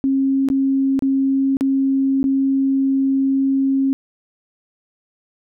sine tone with dropouts, 270.1 Hz, C#4, 45 cents flat, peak -14 dBFS, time 0.04-3.93 s, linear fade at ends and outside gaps 0 ms, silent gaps 0.487-0.501 / 0.992-1.023 / 1.569-1.609 / 2.23-2.241 s, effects none

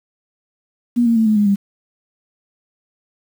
sine tone with pitch steps, 240 / 231.3 / 222.9 / 214.8 / 207 / 199.5 Hz, B3 / A#3 / A3 / A3 / G#3 / G3, -49 / -13 / +23 / -41 / -5 / +31 cents, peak -11 dBFS, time 0.96-1.56 s, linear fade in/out 20 ms, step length 100 ms, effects 7-bit

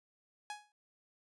sawtooth tone with exponential decay, 835 Hz, G#5, 9 cents sharp, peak -34 dBFS, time 0.5-0.72 s, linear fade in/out 1 ms, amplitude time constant 46 ms, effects resampled to 24000 Hz

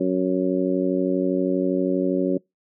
harmonic tone, 92.5 Hz, F#2, in tune, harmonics 2 / 3 / 4 / 5 / 6, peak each -26 / -23 / -24 / -31 / -27 dBFS, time 0-2.38 s, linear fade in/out 10 ms, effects noise-tail reverb RT60 0.2 s tail -26 dB re dry

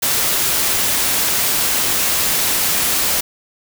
white noise, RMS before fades -17 dBFS, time 0.02-3.21 s, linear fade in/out 10 ms, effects none

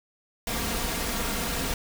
pink noise with comb filter, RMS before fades -29 dBFS, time 0.47-1.74 s, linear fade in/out 2 ms, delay 4.3 ms, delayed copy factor +0.5, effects none

